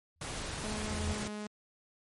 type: tone with exponential growth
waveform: sine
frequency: 82.41 Hz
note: E2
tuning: in tune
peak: -31 dBFS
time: 0.16-1.13 s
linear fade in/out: 0 ms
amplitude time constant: 210 ms
type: noise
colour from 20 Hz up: pink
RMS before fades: -39 dBFS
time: 0.21-1.28 s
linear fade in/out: 5 ms
type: tone with pitch glide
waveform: sawtooth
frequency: 213.2 to 210 Hz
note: G#3 to G#3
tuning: +46 to +19 cents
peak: -34 dBFS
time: 0.64-1.47 s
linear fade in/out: 2 ms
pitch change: -27 cents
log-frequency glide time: 0.87-1.19 s
effects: MP3 48 kbps